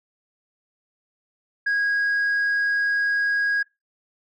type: tone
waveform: sine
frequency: 1645 Hz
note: G#6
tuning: 17 cents flat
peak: -17 dBFS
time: 1.66-3.63 s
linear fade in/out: 10 ms
effects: noise-tail reverb RT60 0.2 s tail -22 dB re dry + tanh soft clip ceiling -18 dBFS